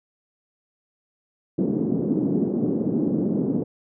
white band-pass noise, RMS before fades -23 dBFS, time 1.58-3.64 s, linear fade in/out 10 ms, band 170 to 330 Hz, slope 24 dB/octave, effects none

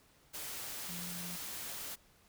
sine tone in noise, 175.4 Hz, F3, 8 cents sharp, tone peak -45 dBFS, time 0.88-1.37 s, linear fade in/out 20 ms, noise white, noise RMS -43 dBFS, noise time 0.33-1.96 s, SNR -5 dB, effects pink hiss -66 dBFS RMS until 2.28 s

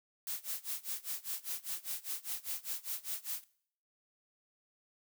blue noise with tremolo, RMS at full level -37 dBFS, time 0.27-3.44 s, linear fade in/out 0 ms, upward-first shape sine, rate 5 Hz, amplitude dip 95%, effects noise-tail reverb RT60 0.6 s tail -22 dB re dry

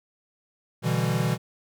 square chord, E minor seventh, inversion second, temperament equal, 123.47 / 146.83 / 164.81 / 196 Hz, B2 / D3 / E3 / G3, 0 / 0 / 0 / 0 cents, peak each -27 / -30 / -28 / -32 dBFS, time 0.82-1.38 s, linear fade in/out 50 ms, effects none

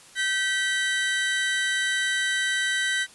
30% pulse tone pair together, 1545.3 / 1947 Hz, G6 / B6, -25 / -25 cents, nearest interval major third, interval 400 cents, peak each -23 dBFS, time 0.15-3.07 s, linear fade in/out 50 ms, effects white hiss -50 dBFS RMS until 3.14 s + resampled to 24000 Hz

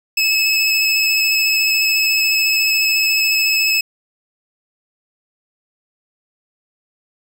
25% pulse tone with vibrato, 2593 Hz, E7, 29 cents flat, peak -10 dBFS, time 0.17-3.81 s, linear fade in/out 5 ms, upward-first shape sine, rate 14 Hz, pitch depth 15 cents each way, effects none

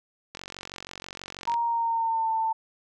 click train, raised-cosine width 0.2 ms, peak -20 dBFS, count 56, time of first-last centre 0.35-1.54 s, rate 46.2 Hz
sine tone with pitch glide, 936 to 892.7 Hz, A#5 to A5, +7 to +25 cents, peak -23 dBFS, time 1.47-2.53 s, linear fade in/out 10 ms, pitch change -82 cents, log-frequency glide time 1.64-2.3 s
effects none

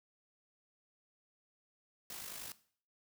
white noise with amplitude modulation, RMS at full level -44 dBFS, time 2.1-2.52 s, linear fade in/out 2 ms, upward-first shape sine, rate 51 Hz, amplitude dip 50%, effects noise-tail reverb RT60 0.5 s tail -17 dB re dry

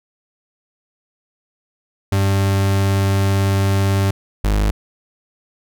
40% pulse tone pair in turn, 98 / 51.47 Hz, G2 / G#1, 0 / -15 cents, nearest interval major seventh, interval 1115 cents, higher first, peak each -13 dBFS, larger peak neither, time 2.12-4.11 / 4.44-4.71 s, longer first, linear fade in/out 5 ms, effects none

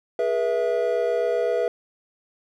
triangle chord, E major, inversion first, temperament equal with one note detuned, 415.3 / 483.2 / 659.3 Hz, G#4 / B4 / E5, 0 / -38 / 0 cents, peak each -25 / -21 / -23 dBFS, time 0.19-1.68 s, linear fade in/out 2 ms, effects none

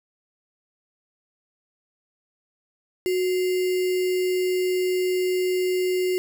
sine tone with sample-and-hold, 367.4 Hz, F#4, 12 cents flat, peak -20 dBFS, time 3.06-6.18 s, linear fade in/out 0 ms, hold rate 2450 Hz, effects none

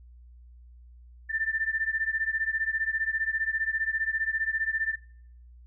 sine beating tone pair, 1775 / 1790 Hz, A6 / A6, +15 / +29 cents, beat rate 15 Hz, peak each -29 dBFS, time 1.29-4.96 s, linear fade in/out 20 ms, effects noise-tail reverb RT60 0.7 s tail -24 dB re dry + added 60 Hz sine -48 dBFS peak until 5.66 s

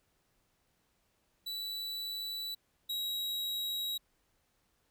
45% pulse tone pair in turn, 3951 / 3839 Hz, B7 / B7, 0 / -50 cents, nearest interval unison, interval 50 cents, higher first, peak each -37 / -34 dBFS, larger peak second, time 1.46-2.55 / 2.89-3.98 s, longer neither, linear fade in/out 10 ms, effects pink hiss -75 dBFS RMS until 4.9 s

